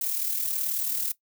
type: noise with amplitude modulation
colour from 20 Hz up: violet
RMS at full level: -26 dBFS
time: 0.01-1.12 s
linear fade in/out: 5 ms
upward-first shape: sine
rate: 38.5 Hz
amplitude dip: 50%
effects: noise-tail reverb RT60 0.1 s tail -18 dB re dry